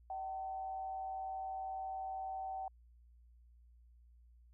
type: tone with frequency modulation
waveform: sine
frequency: 763 Hz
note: G5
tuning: 47 cents flat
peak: -39 dBFS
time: 0.1-2.68 s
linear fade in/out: 2 ms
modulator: 128 Hz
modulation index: 0.38
effects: added 59 Hz sine -60 dBFS peak until 4.53 s